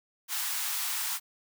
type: high-pass noise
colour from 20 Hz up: white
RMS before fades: -32 dBFS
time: 0.28-1.2 s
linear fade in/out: 50 ms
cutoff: 780 Hz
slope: 48 dB/octave
effects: none